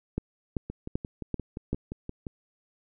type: two click trains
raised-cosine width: 3 ms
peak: -15 / -22 dBFS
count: 5 / 10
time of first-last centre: 0.18-1.73 / 0.7-2.268 s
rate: 2.58 / 5.74 Hz
effects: none